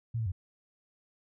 sine tone with pitch steps, 115.9 / 111.5 / 91.5 Hz, A#2 / A2 / F#2, -10 / +23 / -19 cents, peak -29 dBFS, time 0.14-0.32 s, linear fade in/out 10 ms, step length 60 ms, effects none

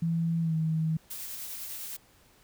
sine tone with pitch glide, 166.1 to 159.43 Hz, E3 to D#3, +13 to +43 cents, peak -25 dBFS, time 0.02-0.97 s, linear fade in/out 5 ms, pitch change -70 cents, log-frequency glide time 0.41-0.55 s
blue noise with tremolo, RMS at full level -38 dBFS, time 1.1-1.97 s, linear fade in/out 10 ms, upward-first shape sine, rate 9.9 Hz, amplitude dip 25%
effects pink hiss -61 dBFS RMS until 2.43 s

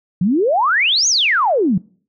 sine exponential two-way sweep, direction up then down, 164.81 to 6740 to 164.81 Hz, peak -12 dBFS, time 0.21-1.78 s, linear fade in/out 5 ms, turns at 1.08 s, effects noise-tail reverb RT60 0.5 s tail -26 dB re dry

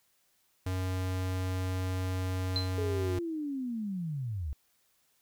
square tone, 92.8 Hz, F#2, 6 cents sharp, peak -31 dBFS, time 0.66-3.19 s, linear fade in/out 5 ms
sine tone with exponential decay, 4083 Hz, C8, 43 cents flat, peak -26 dBFS, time 2.56-2.75 s, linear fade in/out 1 ms, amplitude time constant 40 ms
sine linear sweep, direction down, 434.5 to 64.4 Hz, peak -32 dBFS, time 2.78-4.53 s, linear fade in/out 0 ms
effects white hiss -71 dBFS RMS until 5.21 s

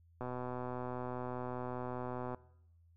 click train, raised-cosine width 1 ms, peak -27 dBFS, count 268, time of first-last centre 0.21-2.346 s, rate 125 Hz, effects noise-tail reverb RT60 0.8 s tail -21 dB re dry + added 84 Hz sine -62 dBFS peak until 2.96 s

